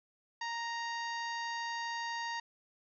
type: harmonic tone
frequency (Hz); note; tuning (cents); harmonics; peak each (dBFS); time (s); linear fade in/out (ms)
932.3; A#5; 0; 1 / 2 / 3 / 4 / 5 / 6 / 7; -38 / -40 / -49 / -50 / -47 / -55 / -54; 0.41-2.4; 5
effects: none